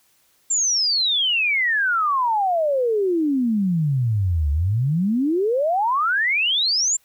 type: exponential two-way sweep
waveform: sine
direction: down then up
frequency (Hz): 7459 to 70.1 to 7459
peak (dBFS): -17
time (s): 0.5-6.97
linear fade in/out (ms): 10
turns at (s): 4.51
effects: white hiss -61 dBFS RMS until 7.04 s